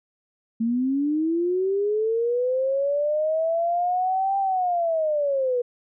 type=linear two-way sweep; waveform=sine; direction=up then down; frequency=222.5 to 791 to 479.6 Hz; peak=-20 dBFS; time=0.6-5.62 s; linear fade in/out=10 ms; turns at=4.38 s; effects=none